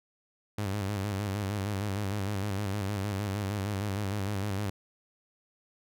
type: tone with vibrato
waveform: sawtooth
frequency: 100.4 Hz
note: G2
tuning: 42 cents sharp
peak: -26 dBFS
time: 0.58-4.7 s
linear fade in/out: 5 ms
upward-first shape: square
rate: 6.5 Hz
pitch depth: 66 cents each way
effects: none